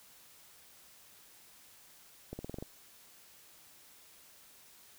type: accelerating click train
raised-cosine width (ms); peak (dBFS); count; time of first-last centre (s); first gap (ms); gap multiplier
2; -27; 7; 2.33-2.625; 60; 0.92
effects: white hiss -59 dBFS RMS until 4.98 s